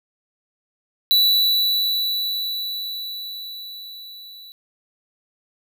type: tone with level ramp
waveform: square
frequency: 3951 Hz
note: B7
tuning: in tune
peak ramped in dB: -13 to -40 dBFS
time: 1.11-4.52 s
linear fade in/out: 0 ms
effects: none